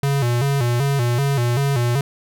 square tone with vibrato, 129.6 Hz, C3, 16 cents flat, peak -17 dBFS, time 0.03-2.01 s, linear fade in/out 2 ms, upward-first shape square, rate 2.6 Hz, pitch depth 130 cents each way, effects none

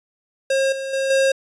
square tone with level steps, 538 Hz, C5, 48 cents sharp, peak -17 / -26 / -20 / -15 dBFS, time 0.5-1.32 s, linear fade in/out 5 ms, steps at 0.72 / 0.93 / 1.1 s, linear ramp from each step 5 ms, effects resampled to 22050 Hz

